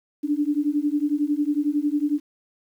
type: beating tone pair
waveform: sine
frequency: 288.5 / 299.5 Hz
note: D4 / D4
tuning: -31 / +34 cents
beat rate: 11 Hz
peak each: -23 dBFS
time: 0.23-2.2 s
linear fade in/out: 20 ms
effects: 9-bit